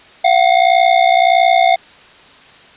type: ring-modulated tone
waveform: square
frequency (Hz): 716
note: F5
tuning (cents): +43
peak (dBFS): -6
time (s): 0.24-1.76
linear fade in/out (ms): 10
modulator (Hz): 30.8
effects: white hiss -42 dBFS RMS until 2.76 s + resampled to 8000 Hz